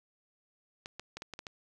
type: clicks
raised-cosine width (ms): 0.2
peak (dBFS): -24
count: 7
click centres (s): 0.859 / 0.996 / 1.17 / 1.221 / 1.337 / 1.391 / 1.468
effects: none